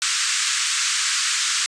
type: band-pass noise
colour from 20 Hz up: white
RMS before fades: -22 dBFS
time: 0.02-1.66 s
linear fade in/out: 0 ms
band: 1200 to 8400 Hz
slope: 48 dB/octave
effects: resampled to 22050 Hz